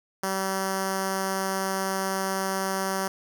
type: tone with notch filter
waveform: 5% pulse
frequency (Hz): 192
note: G3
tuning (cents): -36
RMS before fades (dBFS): -28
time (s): 0.23-3.08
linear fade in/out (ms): 5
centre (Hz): 2400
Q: 1.1
effects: none